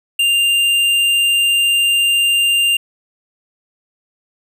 sine tone with tanh clipping, 2794 Hz, F7, in tune, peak -13 dBFS, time 0.19-2.77 s, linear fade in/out 5 ms, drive 12 dB, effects none

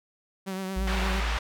sawtooth tone with vibrato, 190 Hz, F#3, 46 cents sharp, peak -27 dBFS, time 0.46-1.21 s, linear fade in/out 20 ms, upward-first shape triangle, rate 8.7 Hz, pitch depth 41 cents each way
triangle tone, 55.3 Hz, A1, 9 cents sharp, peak -24 dBFS, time 0.76-1.38 s, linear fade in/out 10 ms
pink band-pass noise, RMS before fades -33 dBFS, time 0.87-1.39 s, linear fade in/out 5 ms, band 810 to 3200 Hz, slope 12 dB/octave
effects none

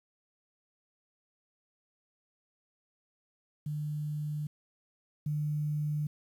sine tone pair in turn, 150 / 150 Hz, D3 / D3, +37 / +37 cents, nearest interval unison, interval 0 cents, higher neither, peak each -32 / -29 dBFS, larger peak second, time 3.66-4.47 / 5.26-6.07 s, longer neither, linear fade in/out 5 ms, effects 10-bit

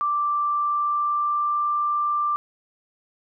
sine tone with pitch glide, 1174.7 to 1182.2 Hz, D6 to D6, 0 to +11 cents, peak -20 dBFS, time 0.01-2.36 s, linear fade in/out 0 ms, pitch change +11 cents, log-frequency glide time 0.45-1.72 s, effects none

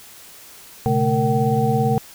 sine tone cluster, 121.5 / 139.4 / 218.4 / 461.3 / 764 Hz, B2 / C#3 / A3 / A#4 / G5, -28 / +10 / -13 / -18 / -45 cents, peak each -22 dBFS, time 0.86-1.98 s, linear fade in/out 0 ms, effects white hiss -43 dBFS RMS until 2.14 s

